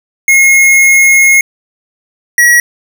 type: tone pair in turn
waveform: square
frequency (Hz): 2159 / 1916.2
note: C#7 / A#6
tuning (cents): -46 / +47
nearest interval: major second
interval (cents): 207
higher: first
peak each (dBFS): -4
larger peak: neither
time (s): 0.28-1.41 / 2.38-2.6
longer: first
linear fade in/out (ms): 2
effects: none